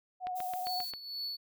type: tone with vibrato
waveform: sine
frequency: 732 Hz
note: F#5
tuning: 19 cents flat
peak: -34 dBFS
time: 0.2-0.85 s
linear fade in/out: 50 ms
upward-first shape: sine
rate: 14 Hz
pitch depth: 27 cents each way
type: click train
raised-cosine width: 0.3 ms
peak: -27 dBFS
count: 6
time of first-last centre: 0.27-0.937 s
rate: 7.5 Hz
type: noise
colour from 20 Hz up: violet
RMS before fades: -46 dBFS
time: 0.35-0.92 s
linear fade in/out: 20 ms
type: tone with tremolo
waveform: triangle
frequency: 4435 Hz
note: C#8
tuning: in tune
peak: -33 dBFS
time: 0.65-1.37 s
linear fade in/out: 20 ms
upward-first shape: triangle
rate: 2.1 Hz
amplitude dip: 75%
effects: none